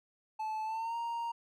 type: tone with pitch glide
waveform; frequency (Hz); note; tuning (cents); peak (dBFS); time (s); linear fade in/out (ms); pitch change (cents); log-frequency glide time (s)
triangle; 870 to 932.4; A5 to A#5; -20 to 0; -32; 0.39-1.32; 10; +120; 0.64-0.96
effects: none